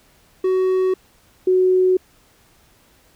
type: tone pair in turn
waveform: triangle / sine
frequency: 373.7 / 370 Hz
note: F#4 / F#4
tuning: +17 / 0 cents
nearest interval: unison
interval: 17 cents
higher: first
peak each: -13 / -12 dBFS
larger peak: second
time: 0.44-0.94 / 1.47-1.97 s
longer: neither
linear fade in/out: 5 ms
effects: pink hiss -55 dBFS RMS until 3.15 s